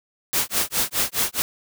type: noise with tremolo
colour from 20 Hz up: white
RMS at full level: -20 dBFS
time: 0.33-1.42 s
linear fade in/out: 0 ms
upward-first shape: sine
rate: 4.8 Hz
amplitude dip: 100%
effects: none